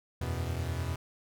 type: chord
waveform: 45% pulse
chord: E suspended second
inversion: none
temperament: equal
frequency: 82.41 / 92.5 / 123.47 Hz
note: E2 / F#2 / B2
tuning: 0 / 0 / 0 cents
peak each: -34 / -38 / -36 dBFS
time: 0.21-0.96 s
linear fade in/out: 5 ms
effects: none